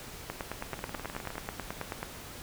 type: two click trains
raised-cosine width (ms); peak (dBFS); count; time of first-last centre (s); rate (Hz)
0.5; -24 / -19; 13 / 17; 0.74-1.355 / 0.3-2.03; 19.5 / 9.25
effects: pink hiss -45 dBFS RMS until 2.42 s